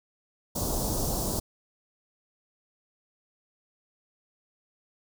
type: band-stop noise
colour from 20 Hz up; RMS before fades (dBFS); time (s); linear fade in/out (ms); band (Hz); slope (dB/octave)
pink; -29; 0.55-1.4; 10; 920 to 4900; 24
effects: none